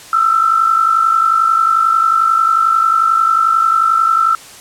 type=tone pair together; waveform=sine; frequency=1287.8 / 1339 Hz; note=E6 / E6; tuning=-41 / +27 cents; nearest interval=minor second; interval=68 cents; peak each=-16 / -10 dBFS; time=0.13-4.35 s; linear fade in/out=2 ms; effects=white hiss -36 dBFS RMS until 4.6 s + low-pass 10000 Hz 12 dB/octave